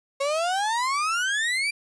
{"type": "exponential sweep", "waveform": "35% pulse", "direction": "up", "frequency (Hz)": [542, 2385], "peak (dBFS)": -21, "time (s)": [0.2, 1.71], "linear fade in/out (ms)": 10, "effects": ["resampled to 22050 Hz"]}